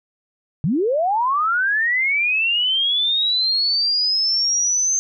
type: linear sweep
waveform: sine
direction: up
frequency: 130.81 to 6310 Hz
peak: -16 dBFS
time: 0.64-4.99 s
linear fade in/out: 0 ms
effects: none